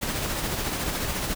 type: noise with tremolo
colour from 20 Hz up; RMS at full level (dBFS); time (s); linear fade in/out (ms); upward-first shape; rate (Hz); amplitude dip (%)
pink; -27; 0.01-1.35; 20; sine; 14; 35
effects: none